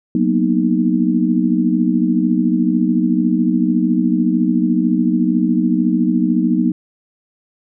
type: chord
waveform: sine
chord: B major seventh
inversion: second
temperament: equal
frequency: 185 / 233.1 / 246.9 / 311.1 Hz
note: F#3 / A#3 / B3 / D#4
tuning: 0 / 0 / 0 / 0 cents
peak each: -18 dBFS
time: 0.15-6.72 s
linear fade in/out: 2 ms
effects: none